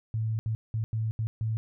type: tone bursts at uneven times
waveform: sine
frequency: 110.8 Hz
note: A2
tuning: 13 cents sharp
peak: -26 dBFS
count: 6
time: 0.14-0.39 / 0.46-0.55 / 0.74-0.84 / 0.93-1.11 / 1.19-1.27 / 1.41-1.57 s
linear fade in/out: 0 ms
effects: none